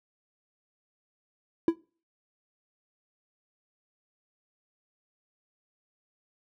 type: tone with exponential decay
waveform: triangle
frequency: 332.1 Hz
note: E4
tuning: 13 cents sharp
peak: -13 dBFS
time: 1.68-1.76 s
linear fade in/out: 2 ms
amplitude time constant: 17 ms
effects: noise-tail reverb RT60 0.4 s tail -24 dB re dry